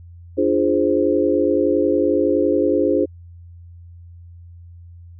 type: chord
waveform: sine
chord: D half-diminished seventh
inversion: none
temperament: equal with one note detuned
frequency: 293.7 / 345.2 / 415.3 / 523.3 Hz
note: D4 / F4 / Ab4 / C5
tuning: 0 / -20 / 0 / 0 cents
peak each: -20 dBFS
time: 0.37-3.06 s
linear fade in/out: 20 ms
effects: added 86 Hz sine -38 dBFS peak until 5.19 s